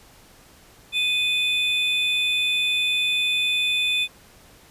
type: tone pair together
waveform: triangle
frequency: 2489 / 3518 Hz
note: D#7 / A7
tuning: 0 / -1 cents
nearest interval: tritone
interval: 599 cents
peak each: -21 dBFS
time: 0.92-4.08 s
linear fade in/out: 50 ms
effects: pink hiss -51 dBFS RMS until 4.7 s + resampled to 32000 Hz